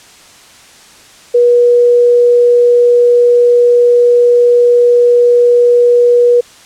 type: tone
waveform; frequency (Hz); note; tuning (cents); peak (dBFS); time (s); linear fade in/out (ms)
sine; 482.9; B4; -39; -4; 1.34-6.41; 10
effects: white hiss -39 dBFS RMS until 6.65 s + low-pass 8000 Hz 12 dB/octave